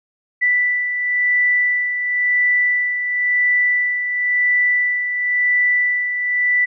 sine beating tone pair, 1975.5 / 1976.46 Hz, B6 / B6, 0 / +1 cents, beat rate 0.96 Hz, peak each -15 / -24 dBFS, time 0.41-6.66 s, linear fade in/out 20 ms, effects none

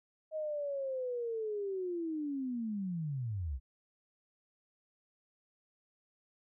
sine linear sweep, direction down, 633 to 58.27 Hz, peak -34 dBFS, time 0.31-3.6 s, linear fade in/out 50 ms, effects none

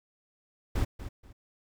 brown noise with echo, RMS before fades -27 dBFS, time 0.75-0.85 s, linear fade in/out 10 ms, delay 240 ms, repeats 2, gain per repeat -12 dB, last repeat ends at 1.33 s, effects none

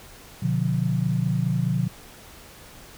sine chord, B diminished, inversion none, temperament just, 123.47 / 148.16 / 177.8 Hz, B2 / D3 / F3, 0 / +16 / +31 cents, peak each -25 dBFS, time 0.42-1.88 s, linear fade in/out 10 ms, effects pink hiss -46 dBFS RMS until 2.97 s

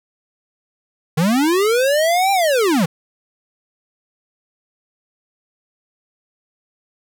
square linear two-way sweep, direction up then down, 146.83 to 800 to 146.83 Hz, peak -14 dBFS, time 1.17-2.86 s, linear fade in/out 10 ms, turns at 2.32 s, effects none

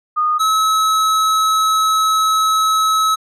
sine / square tone pair in turn, 1230 / 1290.5 Hz, D#6 / E6, -20 / -37 cents, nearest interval minor second, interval 83 cents, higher second, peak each -13 dBFS, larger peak neither, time 0.16-0.39 / 0.39-3.16 s, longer second, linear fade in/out 20 ms, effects low-pass 11000 Hz 12 dB/octave

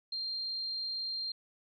sine tone, 4186 Hz, C8, in tune, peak -34 dBFS, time 0.12-1.32 s, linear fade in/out 5 ms, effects none

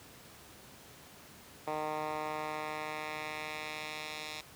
10% pulse tone with band-pass filter sweep, 153.5 Hz, D#3, 23 cents flat, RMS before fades -39 dBFS, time 1.67-4.41 s, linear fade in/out 5 ms, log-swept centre 860 to 3800 Hz, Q 1.1, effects pink hiss -54 dBFS RMS until 4.55 s + high-pass 80 Hz 12 dB/octave

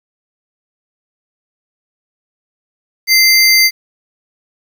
square tone pair together, 2080 / 4669 Hz, C7 / D8, -11 / -11 cents, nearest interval octave + major second, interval 1400 cents, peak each -10 dBFS, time 3.07-3.71 s, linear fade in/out 50 ms, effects 7-bit

